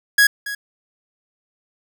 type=tone with echo; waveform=45% pulse; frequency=1661.2 Hz; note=G#6; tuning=in tune; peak=-10 dBFS; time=0.18-0.27 s; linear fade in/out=5 ms; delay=280 ms; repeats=1; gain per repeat=-15 dB; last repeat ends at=0.55 s; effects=none